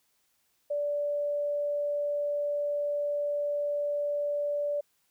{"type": "tone", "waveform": "sine", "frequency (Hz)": 582, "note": "D5", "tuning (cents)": -16, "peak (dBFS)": -27, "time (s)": [0.7, 4.81], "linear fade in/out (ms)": 10, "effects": ["white hiss -72 dBFS RMS until 5.1 s"]}